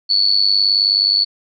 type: tone with amplitude modulation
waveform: sine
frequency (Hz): 4435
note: C#8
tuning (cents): 0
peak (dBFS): -8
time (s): 0.09-1.25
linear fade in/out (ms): 20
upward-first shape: sine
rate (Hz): 99.2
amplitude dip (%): 80
effects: none